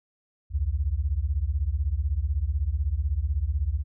sine beating tone pair, 63.9 / 79.9 Hz, C2 / D#2, -40 / +47 cents, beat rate 16 Hz, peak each -26 dBFS, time 0.5-3.84 s, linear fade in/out 50 ms, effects none

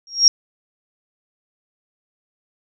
sine tone with exponential growth, 5588 Hz, F8, in tune, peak -3 dBFS, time 0.07-0.28 s, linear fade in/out 1 ms, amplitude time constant 44 ms, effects none

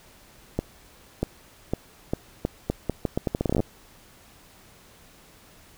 accelerating click train, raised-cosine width 2 ms, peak -10 dBFS, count 20, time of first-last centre 0.59-3.603 s, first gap 640 ms, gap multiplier 0.79, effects pink hiss -53 dBFS RMS until 5.77 s

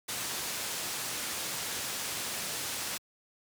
white low-pass noise, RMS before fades -36 dBFS, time 0.08-2.98 s, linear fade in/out 10 ms, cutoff 10000 Hz, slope 12 dB/octave, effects high-pass 80 Hz 12 dB/octave

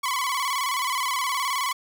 sawtooth tone with vibrato, 1063 Hz, C6, 27 cents sharp, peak -20 dBFS, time 0.03-1.73 s, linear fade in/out 10 ms, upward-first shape square, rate 19 Hz, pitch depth 85 cents each way, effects none

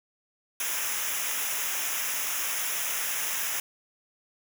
white noise with comb filter, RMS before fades -30 dBFS, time 0.6-3.6 s, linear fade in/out 2 ms, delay 0.23 ms, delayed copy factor -0.8, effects none

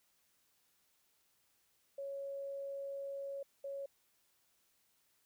sine tone bursts at uneven times, 554.4 Hz, C#5, in tune, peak -40 dBFS, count 2, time 1.98-3.43 / 3.64-3.86 s, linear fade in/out 5 ms, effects white hiss -75 dBFS RMS until 5.25 s

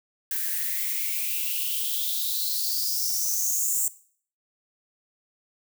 violet noise with high-pass filter sweep, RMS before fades -27 dBFS, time 0.31-3.88 s, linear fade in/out 2 ms, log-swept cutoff 1600 to 7700 Hz, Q 7.4, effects noise-tail reverb RT60 0.5 s tail -18 dB re dry

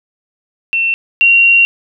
sine tone pair in turn, 2700 / 2752 Hz, E7 / F7, +41 / -26 cents, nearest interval unison, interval 33 cents, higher second, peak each -11 / -5 dBFS, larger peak second, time 0.73-0.94 / 1.21-1.65 s, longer second, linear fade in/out 0 ms, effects none

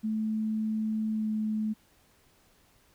sine tone with pitch glide, 217.7 to 215.8 Hz, A3 to A3, -18 to -33 cents, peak -27 dBFS, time 0.03-1.74 s, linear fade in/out 20 ms, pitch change -15 cents, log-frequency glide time 1.12-1.29 s, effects pink hiss -64 dBFS RMS until 2.94 s

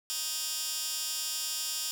15% pulse tone with high-pass filter, 312 Hz, D#4, 5 cents sharp, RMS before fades -34 dBFS, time 0.1-1.91 s, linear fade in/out 0 ms, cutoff 5000 Hz, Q 1.1, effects none

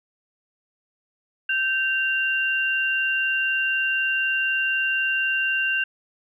sine tone pair together, 1556 / 2772 Hz, G6 / F7, -13 / -14 cents, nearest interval minor seventh, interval 999 cents, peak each -23 dBFS, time 1.49-5.84 s, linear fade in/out 5 ms, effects none

